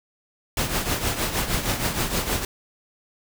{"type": "noise with tremolo", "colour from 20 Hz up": "pink", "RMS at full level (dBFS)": -22, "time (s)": [0.57, 2.45], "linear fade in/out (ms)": 2, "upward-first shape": "triangle", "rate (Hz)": 6.4, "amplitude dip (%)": 70, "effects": []}